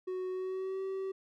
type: tone with pitch glide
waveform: triangle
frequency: 370 to 383.9 Hz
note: F#4 to G4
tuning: 0 to -36 cents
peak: -32 dBFS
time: 0.07-1.12 s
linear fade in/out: 10 ms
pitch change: +64 cents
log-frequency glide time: 0.3-0.82 s
effects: none